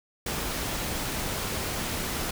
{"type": "noise", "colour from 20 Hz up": "pink", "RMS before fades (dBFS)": -31, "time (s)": [0.26, 2.31], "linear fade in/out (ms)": 5, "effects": []}